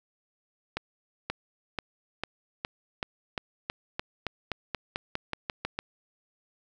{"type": "accelerating click train", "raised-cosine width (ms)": 0.3, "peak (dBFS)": -14, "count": 18, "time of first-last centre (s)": [0.77, 5.79], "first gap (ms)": 530, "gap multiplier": 0.92, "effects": []}